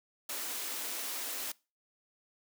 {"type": "high-pass noise", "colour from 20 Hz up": "white", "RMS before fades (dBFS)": -38, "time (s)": [0.29, 1.52], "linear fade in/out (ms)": 5, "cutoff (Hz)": 230, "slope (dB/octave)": 96, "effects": ["noise-tail reverb RT60 0.3 s tail -23 dB re dry"]}